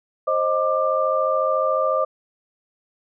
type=tone cluster; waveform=sine; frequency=529 / 623 / 1187 Hz; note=C5 / D#5 / D6; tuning=+19 / +2 / +18 cents; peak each=-22 / -22 / -22 dBFS; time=0.27-2.05 s; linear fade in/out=10 ms; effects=none